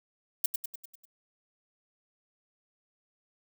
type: noise with echo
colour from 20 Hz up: violet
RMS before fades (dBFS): -25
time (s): 0.44-0.46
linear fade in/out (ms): 5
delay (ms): 99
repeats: 6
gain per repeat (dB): -5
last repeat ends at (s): 1.054
effects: none